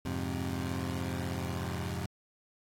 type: chord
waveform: 20% pulse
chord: F minor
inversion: none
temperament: equal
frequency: 87.31 / 103.83 / 130.81 Hz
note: F2 / Ab2 / C3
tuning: 0 / 0 / 0 cents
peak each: -31 / -35 / -33 dBFS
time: 0.05-2.06 s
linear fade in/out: 5 ms
effects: AAC 48 kbps